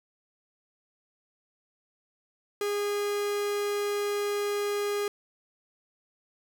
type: tone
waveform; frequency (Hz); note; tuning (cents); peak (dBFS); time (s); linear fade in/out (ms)
45% pulse; 410; G#4; -22; -27; 2.61-5.08; 2
effects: none